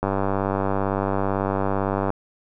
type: click train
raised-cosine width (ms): 1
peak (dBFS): -9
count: 204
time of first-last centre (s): 0.03-2.104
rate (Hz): 97.9
effects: none